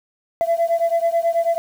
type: beating tone pair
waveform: sine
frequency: 669 / 678.2 Hz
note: E5 / E5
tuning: +25 / +49 cents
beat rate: 9.2 Hz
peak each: -17 / -18 dBFS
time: 0.41-1.58 s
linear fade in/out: 0 ms
effects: tanh soft clip ceiling -12 dBFS + 7-bit